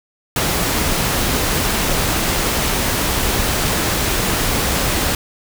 pink noise, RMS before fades -18 dBFS, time 0.36-5.15 s, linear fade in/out 2 ms, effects none

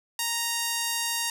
5% pulse tone, 932.3 Hz, A#5, in tune, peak -14 dBFS, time 0.19-1.3 s, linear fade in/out 2 ms, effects none

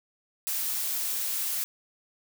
blue noise, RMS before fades -30 dBFS, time 0.47-1.64 s, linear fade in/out 0 ms, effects none

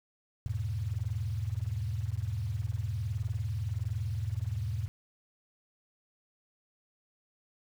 sine chord, E major, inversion none, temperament equal, 82.41 / 103.83 / 123.47 Hz, E2 / G#2 / B2, 0 / 0 / 0 cents, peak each -37 / -33 / -37 dBFS, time 0.46-4.88 s, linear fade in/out 0 ms, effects 9-bit

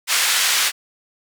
pink band-pass noise, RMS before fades -18 dBFS, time 0.07-0.72 s, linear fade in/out 50 ms, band 1700 to 11000 Hz, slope 12 dB/octave, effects none

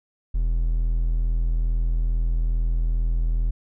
triangle tone, 41.17 Hz, E1, 1 cent flat, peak -17 dBFS, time 0.34-3.51 s, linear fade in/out 10 ms, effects none

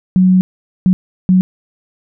sine tone bursts at uneven times, 185 Hz, F#3, in tune, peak -6 dBFS, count 3, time 0.16-0.41 / 0.86-0.93 / 1.29-1.41 s, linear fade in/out 0 ms, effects none

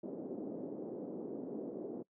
pink band-pass noise, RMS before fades -43 dBFS, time 0.03-2.03 s, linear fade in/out 10 ms, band 240 to 480 Hz, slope 24 dB/octave, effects noise-tail reverb RT60 0.1 s tail -23 dB re dry

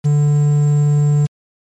triangle tone with quantisation, 146.83 Hz, D3, in tune, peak -8 dBFS, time 0.04-1.27 s, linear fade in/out 20 ms, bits 6, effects MP3 48 kbps

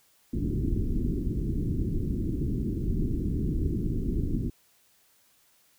pink low-pass noise, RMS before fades -28 dBFS, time 0.33-4.5 s, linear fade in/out 5 ms, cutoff 360 Hz, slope 48 dB/octave, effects white hiss -64 dBFS RMS until 5.78 s

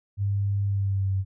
sine tone with pitch glide, 100.1 to 96.13 Hz, G2 to G2, +37 to -33 cents, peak -22 dBFS, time 0.17-1.25 s, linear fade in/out 50 ms, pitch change -70 cents, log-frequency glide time 0.65-1.14 s, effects none

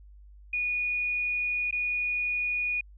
sine tone with dropouts, 2457 Hz, D#7, 22 cents flat, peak -26 dBFS, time 0.53-2.81 s, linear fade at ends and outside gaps 5 ms, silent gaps 1.71-1.725 s, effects added 50 Hz sine -48 dBFS peak until 2.97 s

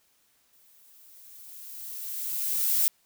violet noise with exponential growth, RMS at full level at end -22 dBFS, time 0.53-2.88 s, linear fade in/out 0 ms, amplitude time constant 510 ms, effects white hiss -67 dBFS RMS until 3.05 s

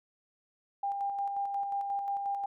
sine tone with tremolo, 799 Hz, G5, 33 cents sharp, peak -29 dBFS, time 0.83-2.46 s, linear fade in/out 5 ms, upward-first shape square, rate 5.6 Hz, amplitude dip 35%, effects none

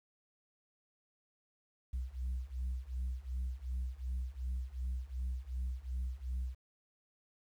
sine beating tone pair, 61.74 / 64.44 Hz, B1 / C2, 0 / -26 cents, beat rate 2.7 Hz, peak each -38 / -37 dBFS, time 1.93-6.55 s, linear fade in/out 10 ms, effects tanh soft clip ceiling -32 dBFS + 11-bit

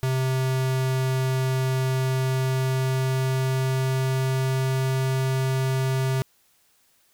square tone with pitch glide, 130.81 to 131.87 Hz, C3 to C3, 0 to +14 cents, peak -22 dBFS, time 0.03-6.22 s, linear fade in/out 0 ms, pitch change +14 cents, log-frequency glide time 1.88-4.99 s, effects white hiss -63 dBFS RMS until 7.13 s

